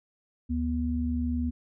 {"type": "tone pair together", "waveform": "sine", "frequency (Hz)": [74.8, 243.4], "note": ["D2", "B3"], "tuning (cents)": [32, -25], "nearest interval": "octave + minor sixth", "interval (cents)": 2043, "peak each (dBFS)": [-29, -28], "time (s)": [0.49, 1.51], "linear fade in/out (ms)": 20, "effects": []}